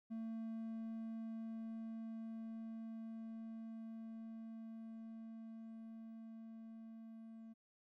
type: tone with level ramp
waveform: triangle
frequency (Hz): 224.7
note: A3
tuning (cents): +37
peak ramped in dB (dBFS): -40 to -50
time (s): 0.1-7.54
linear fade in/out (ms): 20
effects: none